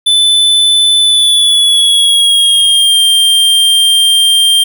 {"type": "tone with pitch glide", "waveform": "square", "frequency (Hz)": [3508, 3180], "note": ["A7", "G7"], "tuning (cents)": [-6, 24], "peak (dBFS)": -6, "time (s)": [0.06, 4.64], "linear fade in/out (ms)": 10, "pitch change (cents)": -170, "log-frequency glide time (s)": [1, 3.01], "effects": []}